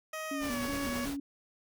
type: tone with pitch glide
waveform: 15% pulse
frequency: 629 to 560.4 Hz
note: D#5 to C#5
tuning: +19 to +19 cents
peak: -30 dBFS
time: 0.13-1.06 s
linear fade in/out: 5 ms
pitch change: -200 cents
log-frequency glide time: 0.33-0.61 s
type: tone with vibrato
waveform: sine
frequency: 261.6 Hz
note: C4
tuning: in tune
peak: -34 dBFS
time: 0.31-1.2 s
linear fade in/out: 5 ms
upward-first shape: square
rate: 2.7 Hz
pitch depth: 120 cents each way
type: noise with tremolo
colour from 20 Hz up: pink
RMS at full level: -39 dBFS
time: 0.4-1.17 s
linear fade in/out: 50 ms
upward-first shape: sine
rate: 9.3 Hz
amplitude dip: 30%
effects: none